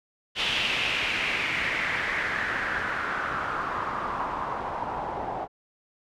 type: noise with low-pass filter sweep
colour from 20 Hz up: white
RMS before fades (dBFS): -29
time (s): 0.35-5.48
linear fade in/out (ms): 50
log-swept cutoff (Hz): 3100 to 770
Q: 3.6
effects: none